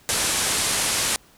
white low-pass noise, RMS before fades -23 dBFS, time 0.09-1.16 s, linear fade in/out 0 ms, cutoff 11000 Hz, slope 48 dB/octave, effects pink hiss -54 dBFS RMS until 1.37 s

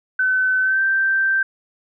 sine tone with pitch glide, 1518 to 1565.2 Hz, F#6 to G6, +44 to -3 cents, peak -15 dBFS, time 0.19-1.43 s, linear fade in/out 5 ms, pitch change +53 cents, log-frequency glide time 0.61-0.82 s, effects none

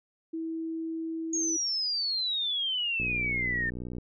sine tone, 325.1 Hz, E4, 24 cents flat, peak -31 dBFS, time 0.33-1.57 s, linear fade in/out 10 ms
sine exponential sweep, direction down, 6645 to 1788 Hz, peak -27 dBFS, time 1.33-3.7 s, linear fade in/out 5 ms
click train, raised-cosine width 3 ms, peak -25 dBFS, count 61, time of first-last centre 3-3.984 s, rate 61 Hz
effects none

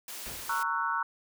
white high-pass noise, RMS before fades -41 dBFS, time 0.08-0.63 s, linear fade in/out 2 ms, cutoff 320 Hz, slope 12 dB/octave
pink noise with exponential decay, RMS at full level -40 dBFS, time 0.26-0.77 s, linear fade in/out 0 ms, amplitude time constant 110 ms
sine chord, F# dominant seventh, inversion first, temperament just, 925 / 1110 / 1332 / 1480 Hz, A#5 / C#6 / E6 / F#6, -14 / +2 / +18 / 0 cents, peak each -33 dBFS, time 0.49-1.03 s, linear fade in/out 5 ms
effects none

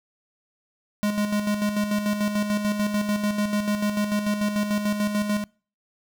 square tone with tremolo, 207.7 Hz, G#3, in tune, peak -21 dBFS, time 1.03-5.44 s, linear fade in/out 0 ms, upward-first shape square, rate 6.8 Hz, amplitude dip 50%, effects noise-tail reverb RT60 0.4 s tail -25 dB re dry

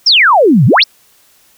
sine exponential two-way sweep, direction down then up, 5770 to 110 to 5770 Hz, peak -4 dBFS, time 0.06-0.84 s, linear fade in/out 10 ms, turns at 0.66 s, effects white hiss -49 dBFS RMS until 1.57 s

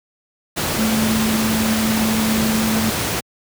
sine tone in noise, 220 Hz, A3, in tune, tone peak -17 dBFS, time 0.77-2.91 s, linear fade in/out 20 ms, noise pink, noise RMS -21 dBFS, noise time 0.56-3.21 s, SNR +1 dB, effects high-pass 80 Hz 12 dB/octave

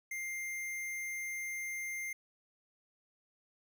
square tone, 2100 Hz, C7, 6 cents sharp, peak -38 dBFS, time 0.11-2.13 s, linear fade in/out 5 ms, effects none

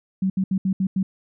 sine tone bursts at uneven times, 190 Hz, F#3, 46 cents sharp, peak -18 dBFS, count 6, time 0.22-0.3 / 0.37-0.44 / 0.51-0.58 / 0.65-0.73 / 0.8-0.87 / 0.96-1.03 s, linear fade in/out 5 ms, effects none

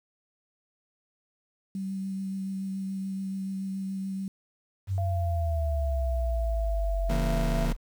sine tone with vibrato, 192.5 Hz, G3, 31 cents flat, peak -30 dBFS, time 1.75-4.28 s, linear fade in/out 2 ms, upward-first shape triangle, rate 7 Hz, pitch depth 16 cents each way
sine exponential sweep, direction down, 98 to 35.57 Hz, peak -25 dBFS, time 4.87-7.77 s, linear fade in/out 50 ms
sine tone with pitch glide, 684 to 667.6 Hz, F5 to E5, -36 to +22 cents, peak -33 dBFS, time 4.98-7.65 s, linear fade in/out 0 ms, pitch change -42 cents, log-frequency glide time 5.36-5.61 s
40% pulse chord, A# diminished, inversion first, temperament just, 139.85 / 167.82 / 233.1 Hz, C#3 / E3 / A#3, +16 / +31 / 0 cents, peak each -32 dBFS, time 7.09-7.73 s, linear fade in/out 10 ms
effects 9-bit

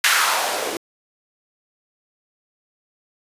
blue noise with band-pass filter sweep, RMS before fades -20 dBFS, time 0.04-0.77 s, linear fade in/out 2 ms, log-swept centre 1800 to 350 Hz, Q 2, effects resampled to 32000 Hz

